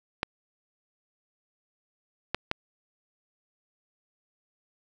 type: clicks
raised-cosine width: 0.3 ms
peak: -10 dBFS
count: 3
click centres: 0.231 / 2.346 / 2.514 s
effects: none